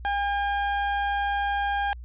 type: tone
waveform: 30% pulse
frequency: 807 Hz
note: G#5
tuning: 50 cents flat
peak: -21 dBFS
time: 0.05-1.93 s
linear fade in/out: 0 ms
effects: added 60 Hz sine -37 dBFS peak until 2.04 s + resampled to 8000 Hz